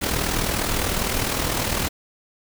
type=noise with amplitude modulation; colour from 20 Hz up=pink; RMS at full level=-21 dBFS; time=0.01-1.89 s; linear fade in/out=20 ms; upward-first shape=sine; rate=39.8 Hz; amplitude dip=55%; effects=none